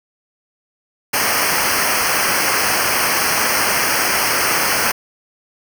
pink noise with comb filter, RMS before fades -17 dBFS, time 1.13-4.92 s, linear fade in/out 10 ms, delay 0.27 ms, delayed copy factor -1, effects none

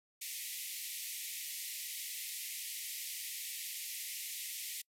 white band-pass noise, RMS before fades -43 dBFS, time 0.21-4.82 s, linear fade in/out 10 ms, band 1900 to 15000 Hz, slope 96 dB/octave, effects noise-tail reverb RT60 0.1 s tail -26 dB re dry

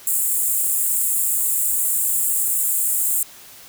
pink high-pass noise, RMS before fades -20 dBFS, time 0.07-3.23 s, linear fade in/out 2 ms, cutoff 7300 Hz, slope 96 dB/octave, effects white hiss -43 dBFS RMS until 3.68 s

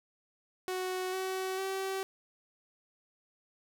sawtooth tone with pitch steps, 370 / 377.1 / 384.4 Hz, F#4 / F#4 / G4, 0 / +33 / -34 cents, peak -29 dBFS, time 0.68-2.03 s, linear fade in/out 0 ms, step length 450 ms, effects none

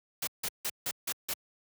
white noise bursts, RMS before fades -33 dBFS, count 6, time 0.22-1.338 s, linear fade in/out 5 ms, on 53 ms, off 160 ms, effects high-pass 80 Hz 12 dB/octave

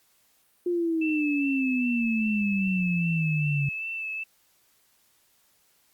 sine exponential sweep, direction down, 356.2 to 138.59 Hz, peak -23 dBFS, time 0.66-3.69 s, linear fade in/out 5 ms
sine tone with vibrato, 2637 Hz, E7, in tune, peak -30 dBFS, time 1.01-4.24 s, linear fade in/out 10 ms, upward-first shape sine, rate 2.5 Hz, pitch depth 27 cents each way
effects white hiss -65 dBFS RMS until 5.93 s + Opus 48 kbps

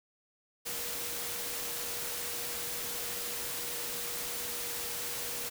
sine tone in noise, 479.1 Hz, A#4, 47 cents sharp, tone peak -48 dBFS, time 0.65-5.5 s, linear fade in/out 20 ms, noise white, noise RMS -37 dBFS, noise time 0.65-5.5 s, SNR -14 dB, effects none

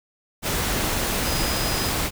sine tone in noise, 4978 Hz, D#8, in tune, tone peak -31 dBFS, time 1.23-1.93 s, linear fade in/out 50 ms, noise pink, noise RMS -24 dBFS, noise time 0.42-2.11 s, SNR -10 dB, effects none

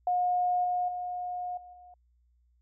sine tone with level steps, 719 Hz, F#5, 50 cents flat, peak -24 / -26 / -32 / -46 / -49 dBFS, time 0.07-1.94 s, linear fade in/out 2 ms, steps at 0.64 / 0.88 / 1.57 / 1.73 s, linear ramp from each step 5 ms, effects added 60 Hz sine -64 dBFS peak until 2.61 s

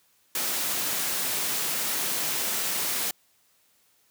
white high-pass noise, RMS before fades -28 dBFS, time 0.35-3.11 s, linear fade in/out 2 ms, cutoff 130 Hz, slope 24 dB/octave, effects white hiss -65 dBFS RMS until 4.1 s + high-pass 60 Hz 12 dB/octave

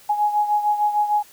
sine beating tone pair, 834 / 840.6 Hz, G#5 / G#5, +7 / +21 cents, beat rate 6.6 Hz, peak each -18 / -24 dBFS, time 0.09-1.23 s, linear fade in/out 10 ms, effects white hiss -49 dBFS RMS until 1.32 s

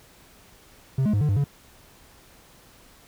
triangle tone with pitch steps, 133.1 / 211.1 / 102.7 / 149.6 / 99.4 / 141.9 Hz, C3 / G#3 / G#2 / D3 / G2 / C#3, +30 / +29 / -19 / +32 / +25 / +41 cents, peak -17 dBFS, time 0.98-1.442 s, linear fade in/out 5 ms, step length 77 ms, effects pink hiss -53 dBFS RMS until 3.07 s

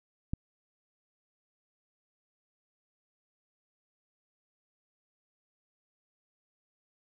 click, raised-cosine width 5 ms, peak -19 dBFS, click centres 0.335 s, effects none

